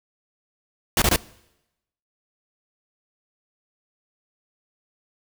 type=noise bursts; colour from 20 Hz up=pink; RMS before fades=-18 dBFS; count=3; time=0.97-1.161 s; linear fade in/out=2 ms; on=49 ms; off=22 ms; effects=noise-tail reverb RT60 0.9 s tail -23 dB re dry